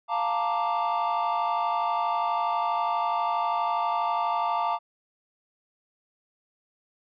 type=chord; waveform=triangle; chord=Bb major seventh; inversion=second; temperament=equal; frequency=698.5 / 880 / 932.3 / 1174.7 Hz; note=F5 / A5 / Bb5 / D6; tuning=0 / 0 / 0 / 0 cents; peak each=-27 dBFS; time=0.08-4.79 s; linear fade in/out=50 ms; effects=tanh soft clip ceiling -15 dBFS + resampled to 11025 Hz